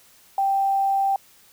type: tone with quantisation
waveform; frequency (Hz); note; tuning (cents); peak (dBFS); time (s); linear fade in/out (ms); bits
sine; 784; G5; 0; -18; 0.38-1.16; 2; 8
effects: white hiss -54 dBFS RMS until 1.52 s